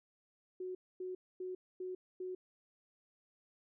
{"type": "tone bursts", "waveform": "sine", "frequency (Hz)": 368.5, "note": "F#4", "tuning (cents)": -7, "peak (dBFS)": -39, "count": 5, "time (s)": [0.6, 2.35], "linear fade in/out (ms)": 5, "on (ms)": 150, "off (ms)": 250, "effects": []}